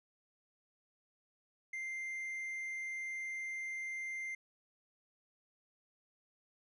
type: tone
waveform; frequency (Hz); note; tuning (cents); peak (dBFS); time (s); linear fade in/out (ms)
triangle; 2093; C7; 0; -37; 1.73-4.35; 5
effects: resampled to 24000 Hz